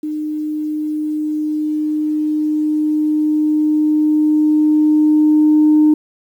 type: tone with level ramp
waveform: sine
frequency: 304.8 Hz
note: D#4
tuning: 36 cents flat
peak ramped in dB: -19 to -6 dBFS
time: 0.03-5.94 s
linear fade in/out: 5 ms
effects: tanh soft clip ceiling -4 dBFS + 8-bit